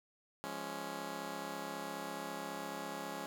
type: chord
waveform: 10% pulse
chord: Db major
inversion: first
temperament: just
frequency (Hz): 173.24 / 207.9 / 277.2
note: F3 / Ab3 / Db4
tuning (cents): -14 / +2 / 0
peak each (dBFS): -39 / -38 / -36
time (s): 0.44-3.26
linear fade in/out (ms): 0
effects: none